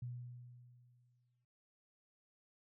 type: tone with exponential decay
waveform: sine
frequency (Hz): 122.4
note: B2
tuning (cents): -15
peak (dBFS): -40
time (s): 0.02-1.45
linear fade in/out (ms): 5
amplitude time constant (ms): 310
effects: none